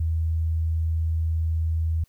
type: tone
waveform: sine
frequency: 80.9 Hz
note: E2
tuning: 32 cents flat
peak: -21 dBFS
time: 0-2.04 s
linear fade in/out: 5 ms
effects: white hiss -66 dBFS RMS until 2.08 s